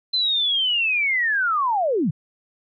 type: linear sweep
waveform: sine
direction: down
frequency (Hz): 4100 to 123.3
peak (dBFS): -18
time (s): 0.13-2.11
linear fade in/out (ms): 10
effects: none